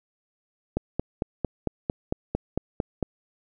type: click train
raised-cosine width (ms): 2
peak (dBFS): -11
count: 11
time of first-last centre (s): 0.77-3.027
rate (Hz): 4.43
effects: none